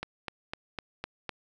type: click train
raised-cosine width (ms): 0.3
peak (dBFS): -18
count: 6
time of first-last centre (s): 0.03-1.293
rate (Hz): 3.96
effects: none